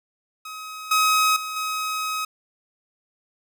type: tone with level steps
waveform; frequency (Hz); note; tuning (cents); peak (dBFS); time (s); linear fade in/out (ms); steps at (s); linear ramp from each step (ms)
sawtooth; 1269; D#6; +34; -30 / -13 / -25 / -21; 0.45-2.25; 5; 0.91 / 1.36 / 1.56; 5
effects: none